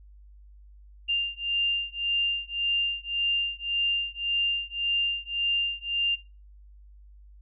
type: beating tone pair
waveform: sine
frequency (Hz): 2794 / 2795.8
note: F7 / F7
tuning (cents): 0 / +1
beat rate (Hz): 1.8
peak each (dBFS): -28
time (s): 1.08-6.16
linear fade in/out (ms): 20
effects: noise-tail reverb RT60 0.3 s tail -20 dB re dry + added 50 Hz sine -48 dBFS peak until 7.41 s